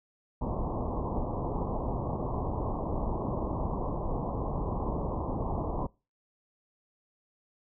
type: low-pass noise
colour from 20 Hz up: pink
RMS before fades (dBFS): -32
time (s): 0.41-5.87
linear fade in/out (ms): 10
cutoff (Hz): 1100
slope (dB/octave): 96
effects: noise-tail reverb RT60 0.3 s tail -24 dB re dry